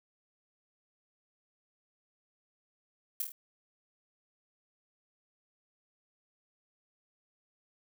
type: noise with echo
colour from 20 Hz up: violet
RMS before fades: -32 dBFS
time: 3.2-3.22 s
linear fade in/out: 2 ms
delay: 25 ms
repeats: 4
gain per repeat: -4 dB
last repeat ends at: 3.32 s
effects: none